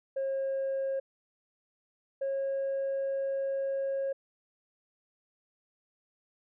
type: tone pair in turn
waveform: sine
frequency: 540 / 544.7 Hz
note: C#5 / C#5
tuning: -45 / -30 cents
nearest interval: unison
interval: 15 cents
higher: second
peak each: -27 dBFS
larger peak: neither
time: 0.16-1 / 2.21-4.13 s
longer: second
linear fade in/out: 10 ms
effects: tanh soft clip ceiling -27 dBFS